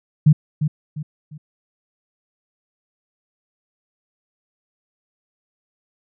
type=tone with echo; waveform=sine; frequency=151.5 Hz; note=D#3; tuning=46 cents flat; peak=-7 dBFS; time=0.26-0.33 s; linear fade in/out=10 ms; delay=350 ms; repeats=3; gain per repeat=-9 dB; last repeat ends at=1.38 s; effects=none